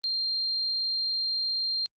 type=tone; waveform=sine; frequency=4186 Hz; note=C8; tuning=in tune; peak=-26 dBFS; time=0.04-1.86 s; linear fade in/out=0 ms; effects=Opus 32 kbps